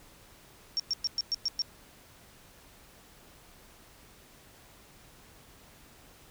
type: tone bursts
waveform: sine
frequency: 5520 Hz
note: F8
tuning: 21 cents flat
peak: -26 dBFS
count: 7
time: 0.77-1.619 s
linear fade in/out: 0 ms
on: 27 ms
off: 110 ms
effects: pink hiss -56 dBFS RMS until 6.3 s